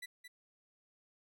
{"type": "tone with echo", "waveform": "30% pulse", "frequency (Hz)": 1975.5, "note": "B6", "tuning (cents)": 0, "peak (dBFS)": -40, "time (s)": [0.02, 0.06], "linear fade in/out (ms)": 10, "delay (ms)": 220, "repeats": 1, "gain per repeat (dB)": -7, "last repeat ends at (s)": 0.28, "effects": []}